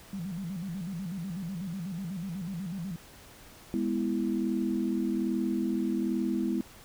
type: tone with vibrato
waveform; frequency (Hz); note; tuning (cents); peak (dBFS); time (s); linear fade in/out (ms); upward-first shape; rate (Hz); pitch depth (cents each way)
sine; 180.7; F#3; -41; -33; 0.13-2.96; 2; square; 8.1; 140
type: chord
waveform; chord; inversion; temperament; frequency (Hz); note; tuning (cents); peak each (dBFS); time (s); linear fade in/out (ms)
sine; E major; first; just; 206 / 247.2 / 329.6; G#3 / B3 / E4; -14 / +2 / 0; -31; 3.74-6.61; 0
effects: pink hiss -52 dBFS RMS until 6.84 s